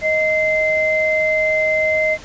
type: tone pair together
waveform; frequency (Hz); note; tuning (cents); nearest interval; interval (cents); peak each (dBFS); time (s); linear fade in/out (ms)
sine; 625.1 / 2076; D#5 / C7; +8 / -14; octave + major sixth; 2078; -17; 0.01-2.18; 50
effects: pink hiss -38 dBFS RMS until 2.24 s + resampled to 16000 Hz